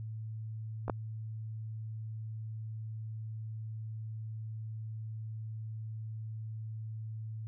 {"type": "clicks", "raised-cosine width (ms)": 1, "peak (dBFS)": [-23, -16], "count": 2, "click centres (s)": [0.881, 0.898], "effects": ["added 110 Hz sine -38 dBFS peak until 7.47 s"]}